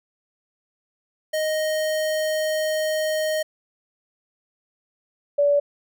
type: tone pair in turn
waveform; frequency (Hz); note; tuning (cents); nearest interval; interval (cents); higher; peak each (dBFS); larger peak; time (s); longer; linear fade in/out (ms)
square / sine; 622.3 / 575.5; D#5 / D5; 0 / -35; minor second; 135; first; -22 / -15; second; 1.33-3.43 / 5.38-5.6; first; 10
effects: none